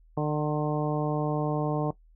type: harmonic tone with a mistuned harmonic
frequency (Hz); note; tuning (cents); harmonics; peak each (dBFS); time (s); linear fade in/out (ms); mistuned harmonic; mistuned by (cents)
150; D3; +37; 1 / 2 / 3 / 4 / 5 / 6 / 7; -28 / -31 / -31 / -34 / -35 / -38 / -39; 0.17-1.91; 5; 7; +18
effects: noise-tail reverb RT60 0.1 s tail -17 dB re dry + added 40 Hz sine -54 dBFS peak until 2.15 s